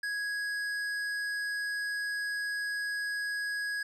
sine tone with hard clipping, 1661.2 Hz, G#6, in tune, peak -33 dBFS, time 0.03-3.83 s, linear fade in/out 5 ms, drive 10 dB, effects none

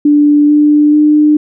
sine tone with pitch steps, 293.7 / 297.1 / 300.6 Hz, D4 / D4 / D4, 0 / +20 / +40 cents, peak -4 dBFS, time 0.05-1.37 s, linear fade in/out 5 ms, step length 440 ms, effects none

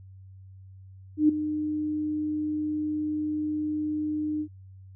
sine tone with ADSR envelope, 303.9 Hz, D#4, 41 cents flat, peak -14 dBFS, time 1.17-4.48 s, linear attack 120 ms, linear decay 7 ms, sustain -12 dB, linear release 72 ms, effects added 95 Hz sine -45 dBFS peak until 4.95 s

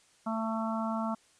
harmonic tone, 222.9 Hz, A3, 23 cents sharp, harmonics 1 / 3 / 4 / 5 / 6, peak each -32 / -37 / -38 / -39 / -40 dBFS, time 0.26-1.15 s, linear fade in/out 10 ms, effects white hiss -64 dBFS RMS until 1.39 s + resampled to 22050 Hz

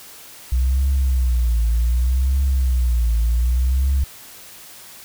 sine tone with vibrato, 61.74 Hz, B1, in tune, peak -13 dBFS, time 0.52-4.04 s, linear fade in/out 5 ms, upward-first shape triangle, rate 0.66 Hz, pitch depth 180 cents each way, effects tanh soft clip ceiling -12 dBFS + white hiss -41 dBFS RMS until 5.04 s

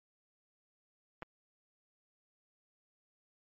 clicks, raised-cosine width 0.5 ms, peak -27 / -29 dBFS, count 2, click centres 1.223 / 1.229 s, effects MP3 64 kbps

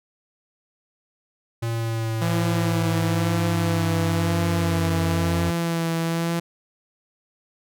square linear sweep, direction down, 115.7 to 88.6 Hz, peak -24 dBFS, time 1.62-5.51 s, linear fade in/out 10 ms
sawtooth tone with vibrato, 167.3 Hz, E3, 26 cents sharp, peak -18 dBFS, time 2.21-6.4 s, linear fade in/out 10 ms, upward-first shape sine, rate 1 Hz, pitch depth 23 cents each way
effects none

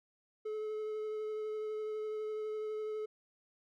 triangle tone with vibrato, 430 Hz, A4, 40 cents flat, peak -34 dBFS, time 0.45-3.06 s, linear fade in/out 10 ms, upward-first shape triangle, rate 12 Hz, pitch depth 14 cents each way, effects none

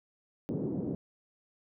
white band-pass noise, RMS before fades -34 dBFS, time 0.49-0.95 s, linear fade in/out 0 ms, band 130 to 370 Hz, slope 24 dB/octave, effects none

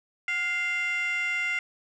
sine tone with frequency modulation, 2091 Hz, C7, 2 cents flat, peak -23 dBFS, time 0.28-1.59 s, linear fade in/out 2 ms, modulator 671 Hz, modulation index 0.77, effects tanh soft clip ceiling -24 dBFS

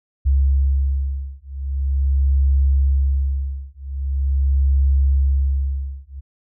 sine beating tone pair, 68 / 68.43 Hz, C#2 / C#2, -33 / -22 cents, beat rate 0.43 Hz, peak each -18 dBFS, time 0.25-6.21 s, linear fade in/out 20 ms, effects none

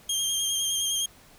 20% pulse tone with vibrato, 3205 Hz, G7, 38 cents sharp, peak -19 dBFS, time 0.09-1.06 s, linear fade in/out 5 ms, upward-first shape square, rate 9.8 Hz, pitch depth 20 cents each way, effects pink hiss -54 dBFS RMS until 1.38 s

